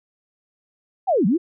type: linear two-way sweep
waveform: sine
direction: down then up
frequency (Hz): 820 to 165.2 to 371.2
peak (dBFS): -15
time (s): 1.07-1.38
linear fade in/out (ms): 20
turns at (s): 1.26
effects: none